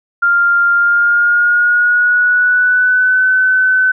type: tone with pitch glide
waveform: sine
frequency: 1396.9 to 1514.6 Hz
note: F6 to F#6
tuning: 0 to +40 cents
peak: -8 dBFS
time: 0.22-3.92 s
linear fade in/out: 10 ms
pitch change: +140 cents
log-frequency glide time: 0.73-3.26 s
effects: none